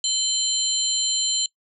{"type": "tone cluster", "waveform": "sine", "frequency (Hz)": [3073, 4111, 7200], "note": ["G7", "C8", "A8"], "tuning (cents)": [-35, -31, 39], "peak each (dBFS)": -25, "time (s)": [0.04, 1.46], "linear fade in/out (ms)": 2, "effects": ["noise-tail reverb RT60 0.1 s tail -23 dB re dry"]}